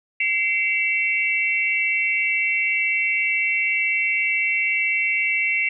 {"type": "tone cluster", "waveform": "sine", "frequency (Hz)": [2080, 2288, 2701], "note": ["C7", "D7", "E7"], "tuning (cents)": [-11, -46, 42], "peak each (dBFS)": -23, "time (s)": [0.2, 5.69], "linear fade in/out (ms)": 5, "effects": []}